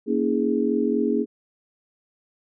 sine chord, A# half-diminished seventh, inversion none, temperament equal with one note detuned, 233.1 / 277.2 / 321.2 / 415.3 Hz, A#3 / C#4 / E4 / G#4, 0 / 0 / -45 / 0 cents, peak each -24 / -25 / -27 / -24 dBFS, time 0.06-1.26 s, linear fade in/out 50 ms, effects none

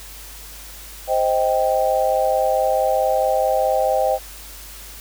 sine chord, C minor, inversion none, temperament just, 523.3 / 627.9 / 784.9 Hz, C5 / Eb5 / G5, 0 / +16 / +2 cents, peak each -20 dBFS, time 1.07-4.19 s, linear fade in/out 50 ms, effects added 50 Hz sine -40 dBFS peak until 5 s + white hiss -39 dBFS RMS until 5 s

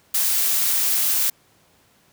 blue noise, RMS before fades -20 dBFS, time 0.14-1.3 s, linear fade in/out 5 ms, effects pink hiss -58 dBFS RMS until 2.12 s + high-pass 80 Hz 12 dB/octave

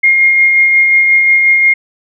sine tone with tremolo, 2133 Hz, C7, 33 cents sharp, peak -4 dBFS, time 0.03-1.74 s, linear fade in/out 10 ms, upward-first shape sine, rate 5.6 Hz, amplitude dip 30%, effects none

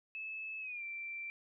sine tone with pitch glide, 2606 to 2349 Hz, E7 to D7, -20 to 0 cents, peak -40 dBFS, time 0.15-1.3 s, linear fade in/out 0 ms, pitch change -180 cents, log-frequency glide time 0.6-0.83 s, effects none

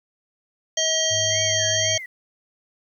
harmonic tone, 638 Hz, D#5, 43 cents sharp, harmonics 1 / 3 / 5 / 7 / 9 / 10, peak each -26 / -30 / -24 / -30 / -26 / -25 dBFS, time 0.77-1.98 s, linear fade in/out 5 ms
sine tone, 100.9 Hz, G#2, 49 cents flat, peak -31 dBFS, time 1.1-1.98 s, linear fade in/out 20 ms
sine tone with vibrato, 1950 Hz, B6, 23 cents flat, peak -32 dBFS, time 1.3-2.06 s, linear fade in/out 5 ms, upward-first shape sine, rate 2 Hz, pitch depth 260 cents each way
effects 9-bit

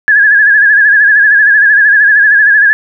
sine tone with vibrato, 1673 Hz, G#6, 12 cents sharp, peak -3 dBFS, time 0.08-2.73 s, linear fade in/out 0 ms, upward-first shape sine, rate 13 Hz, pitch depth 70 cents each way, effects none

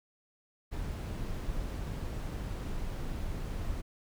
brown noise, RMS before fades -36 dBFS, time 0.71-3.82 s, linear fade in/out 20 ms, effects none

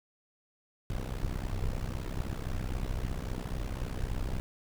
brown noise with amplitude modulation, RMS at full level -30 dBFS, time 0.9-4.4 s, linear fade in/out 0 ms, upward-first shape sine, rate 63.8 Hz, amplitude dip 90%, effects none

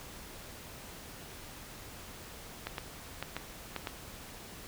clicks, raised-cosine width 0.3 ms, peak -19 dBFS, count 6, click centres 2.67 / 2.782 / 3.226 / 3.366 / 3.763 / 3.872 s, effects pink hiss -48 dBFS RMS until 4.67 s

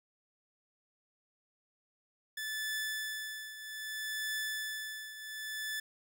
sawtooth tone with tremolo, 1743 Hz, A6, 17 cents flat, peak -30 dBFS, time 2.37-5.8 s, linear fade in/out 5 ms, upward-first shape triangle, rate 0.63 Hz, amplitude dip 75%, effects none

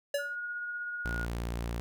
square tone with exponential decay, 570 Hz, C#5, 48 cents sharp, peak -26 dBFS, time 0.14-0.36 s, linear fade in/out 5 ms, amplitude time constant 47 ms
sine tone with tremolo, 1442 Hz, F#6, 45 cents flat, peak -33 dBFS, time 0.18-1.26 s, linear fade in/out 20 ms, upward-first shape triangle, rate 16 Hz, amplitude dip 30%
sawtooth tone, 58.27 Hz, A#1, in tune, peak -29 dBFS, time 1.05-1.8 s, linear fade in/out 0 ms
effects none

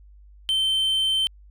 triangle tone, 3100 Hz, G7, 20 cents flat, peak -18 dBFS, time 0.49-1.27 s, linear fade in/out 0 ms, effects added 50 Hz sine -46 dBFS peak until 1.5 s

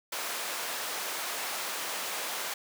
pink high-pass noise, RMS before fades -35 dBFS, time 0.12-2.54 s, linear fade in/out 5 ms, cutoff 660 Hz, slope 12 dB/octave, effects none

